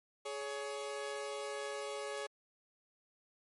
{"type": "tone pair together", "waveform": "sawtooth", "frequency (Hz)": [420, 560.6], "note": ["G#4", "C#5"], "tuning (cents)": [19, 19], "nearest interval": "perfect fourth", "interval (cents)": 500, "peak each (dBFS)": [-38, -38], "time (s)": [0.25, 2.27], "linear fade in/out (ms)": 10, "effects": ["MP3 48 kbps"]}